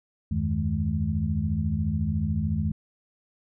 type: tone cluster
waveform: sine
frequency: 80.2 / 94.2 / 157.1 / 211.7 Hz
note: E2 / F#2 / D#3 / G#3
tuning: -47 / +32 / +17 / +33 cents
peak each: -29 dBFS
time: 0.31-2.72 s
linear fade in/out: 5 ms
effects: none